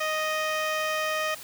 15% pulse tone with low-pass filter, 622.3 Hz, D#5, in tune, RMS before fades -28 dBFS, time 0-1.35 s, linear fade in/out 10 ms, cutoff 4500 Hz, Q 1.3, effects white hiss -43 dBFS RMS until 1.43 s

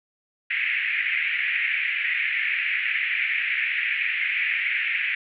pink band-pass noise, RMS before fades -25 dBFS, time 0.5-5.15 s, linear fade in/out 5 ms, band 1900 to 2500 Hz, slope 48 dB/octave, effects none

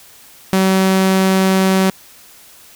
sawtooth tone, 190 Hz, F#3, 46 cents sharp, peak -7 dBFS, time 0.53-1.9 s, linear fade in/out 0 ms, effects white hiss -43 dBFS RMS until 2.75 s

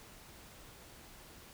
silence, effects pink hiss -55 dBFS RMS until 1.53 s

